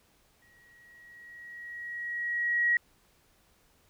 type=tone with exponential growth; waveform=sine; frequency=1905 Hz; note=A#6; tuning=37 cents sharp; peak=-21 dBFS; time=0.42-2.77 s; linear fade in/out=2 ms; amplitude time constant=510 ms; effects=pink hiss -66 dBFS RMS until 3.89 s